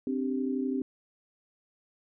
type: chord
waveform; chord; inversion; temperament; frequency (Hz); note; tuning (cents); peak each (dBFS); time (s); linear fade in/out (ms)
sine; C suspended second; none; equal; 261.6 / 293.7 / 392; C4 / D4 / G4; 0 / 0 / 0; -29 / -35 / -35; 0.07-0.82; 2
effects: none